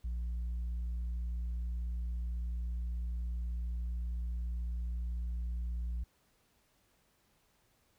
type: tone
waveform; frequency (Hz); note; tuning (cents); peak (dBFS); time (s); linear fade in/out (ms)
sine; 59.1; A#1; +24; -31; 0.04-6.04; 10
effects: tanh soft clip ceiling -33 dBFS + pink hiss -72 dBFS RMS until 7.98 s